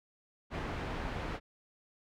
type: low-pass noise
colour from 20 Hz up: pink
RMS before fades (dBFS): -38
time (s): 0.5-1.4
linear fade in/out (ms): 50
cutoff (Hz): 2200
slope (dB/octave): 12
effects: none